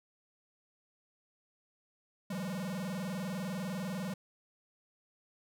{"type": "tone with vibrato", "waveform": "square", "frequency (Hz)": 185, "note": "F#3", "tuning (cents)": 0, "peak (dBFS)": -36, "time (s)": [2.3, 4.14], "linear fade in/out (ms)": 5, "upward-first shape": "square", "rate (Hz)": 20, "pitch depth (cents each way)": 170, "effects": []}